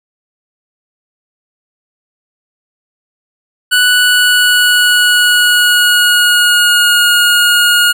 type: tone with pitch glide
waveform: 25% pulse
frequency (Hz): 1480 to 1433.7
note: F#6 to F6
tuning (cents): 0 to +45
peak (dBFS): -3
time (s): 3.71-7.93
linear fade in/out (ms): 20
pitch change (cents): -55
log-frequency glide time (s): 3.86-7.07
effects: none